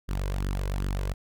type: tone with flanger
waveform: sawtooth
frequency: 47.74 Hz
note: G1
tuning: 45 cents flat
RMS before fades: -29 dBFS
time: 0.08-1.14 s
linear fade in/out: 20 ms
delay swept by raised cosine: 0.61 to 2.01 ms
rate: 2.6 Hz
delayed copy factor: +0.6
effects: none